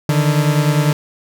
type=beating tone pair; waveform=40% pulse; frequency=146.7 / 156.7 Hz; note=D3 / D#3; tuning=-2 / +13 cents; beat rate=10 Hz; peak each=-13 / -17 dBFS; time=0.09-0.93 s; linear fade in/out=2 ms; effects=none